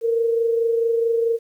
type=tone pair together; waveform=sine; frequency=459.3 / 483.9 Hz; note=A#4 / B4; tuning=-26 / -35 cents; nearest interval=minor second; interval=91 cents; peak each=-17 / -28 dBFS; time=0.01-1.39 s; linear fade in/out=50 ms; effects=9-bit